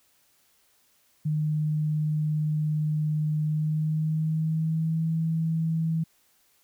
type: tone with pitch glide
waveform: sine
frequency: 152.9 to 161.99 Hz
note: D#3 to E3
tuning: -30 to -30 cents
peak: -23 dBFS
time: 1.25-6.04 s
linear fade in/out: 10 ms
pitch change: +100 cents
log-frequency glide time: 3.43-5.07 s
effects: white hiss -65 dBFS RMS until 6.63 s